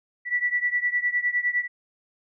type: beating tone pair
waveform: sine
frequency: 1954 / 1963.8 Hz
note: B6 / B6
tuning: -19 / -10 cents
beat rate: 9.8 Hz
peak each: -24 / -26 dBFS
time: 0.25-1.68 s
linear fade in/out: 50 ms
effects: none